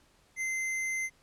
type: tone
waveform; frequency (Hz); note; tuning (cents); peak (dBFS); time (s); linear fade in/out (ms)
square; 2072; C7; -17; -31; 0.36-1.1; 50
effects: pink hiss -65 dBFS RMS until 1.22 s + low-pass 10000 Hz 12 dB/octave